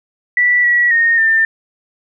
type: tone with pitch steps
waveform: sine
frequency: 1961 / 1932 / 1849 / 1795 Hz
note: B6 / B6 / A#6 / A6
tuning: -13 / -39 / -15 / +34 cents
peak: -9 dBFS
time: 0.37-1.45 s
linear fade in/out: 2 ms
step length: 270 ms
effects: none